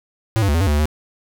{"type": "tone with pitch steps", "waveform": "square", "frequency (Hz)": [111.5, 98.8, 72.5, 83.1, 97.6, 74, 73.6, 76.3], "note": ["A2", "G2", "D2", "E2", "G2", "D2", "D2", "D#2"], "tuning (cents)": [23, 14, -22, 15, -7, 14, 4, -33], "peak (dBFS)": -15, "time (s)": [0.36, 0.856], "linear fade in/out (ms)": 0, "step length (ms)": 62, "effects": []}